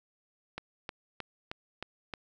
click train, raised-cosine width 0.3 ms, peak -21 dBFS, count 6, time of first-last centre 0.58-2.138 s, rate 3.21 Hz, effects none

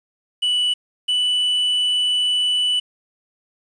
triangle tone pair in turn, 2960 / 2973 Hz, F#7 / F#7, 0 / +8 cents, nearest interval unison, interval 8 cents, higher second, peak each -15 dBFS, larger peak neither, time 0.42-0.74 / 1.08-2.8 s, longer second, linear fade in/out 10 ms, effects resampled to 22050 Hz + 8-bit

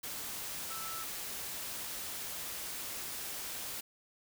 sine tone in noise, 1318.5 Hz, E6, in tune, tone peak -43 dBFS, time 0.7-1.04 s, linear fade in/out 10 ms, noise white, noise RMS -41 dBFS, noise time 0.03-3.81 s, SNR -5 dB, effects none

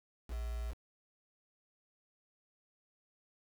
sine tone with quantisation, 58.27 Hz, A#1, in tune, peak -36 dBFS, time 0.28-0.75 s, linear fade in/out 50 ms, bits 8, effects none

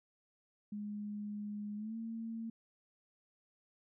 sine tone with pitch glide, 207.7 to 226.5 Hz, G#3 to A#3, 0 to -50 cents, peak -39 dBFS, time 0.72-2.5 s, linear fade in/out 5 ms, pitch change +150 cents, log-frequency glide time 1.76-1.96 s, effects none

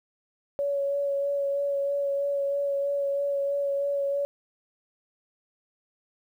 sine tone with vibrato, 562 Hz, C#5, 24 cents sharp, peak -24 dBFS, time 0.59-4.25 s, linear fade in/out 0 ms, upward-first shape sine, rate 3.1 Hz, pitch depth 15 cents each way, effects 10-bit

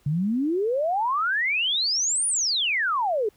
sine exponential two-way sweep, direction up then down, 138.59 to 9810 to 397.3 Hz, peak -21 dBFS, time 0.06-3.29 s, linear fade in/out 5 ms, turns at 2.27 s, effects pink hiss -62 dBFS RMS until 3.36 s

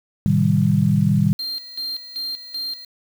sine chord, A half-diminished seventh, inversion none, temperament equal, 110 / 130.81 / 155.56 / 196 Hz, A2 / C3 / Eb3 / G3, 0 / 0 / 0 / 0 cents, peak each -21 / -23 / -18 / -18 dBFS, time 0.26-1.33 s, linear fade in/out 0 ms
triangle tone with tremolo, 4186 Hz, C8, in tune, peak -23 dBFS, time 1.39-2.85 s, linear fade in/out 5 ms, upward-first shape square, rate 2.6 Hz, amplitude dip 70%
effects 7-bit

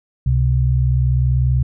sine tone pair together, 67.8 / 128.13 Hz, C#2 / C3, -38 / -36 cents, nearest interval major seventh, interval 1102 cents, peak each -16 / -15 dBFS, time 0.26-1.63 s, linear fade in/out 5 ms, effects none

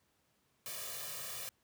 white noise with comb filter, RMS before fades -43 dBFS, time 0.66-1.49 s, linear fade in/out 0 ms, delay 1.7 ms, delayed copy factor +0.95, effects pink hiss -75 dBFS RMS until 1.63 s + high-pass 80 Hz 12 dB/octave

